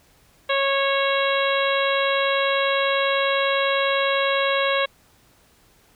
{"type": "harmonic tone", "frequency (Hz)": 550, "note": "C#5", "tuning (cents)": -14, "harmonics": [1, 2, 3, 4, 5, 6, 7], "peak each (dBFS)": [-22, -25, -27, -28, -29, -30, -30], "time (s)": [0.49, 4.86], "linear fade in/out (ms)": 10, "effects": ["pink hiss -57 dBFS RMS until 5.95 s"]}